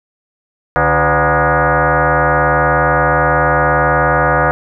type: tone with frequency modulation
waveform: sine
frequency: 365.1 Hz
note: F#4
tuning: 23 cents flat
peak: -9 dBFS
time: 0.76-4.51 s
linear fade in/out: 0 ms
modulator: 217 Hz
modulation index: 5.9
effects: none